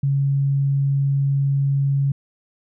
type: tone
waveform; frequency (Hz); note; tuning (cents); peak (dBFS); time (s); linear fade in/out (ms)
sine; 138.8; C#3; +3; -16; 0.03-2.12; 5
effects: none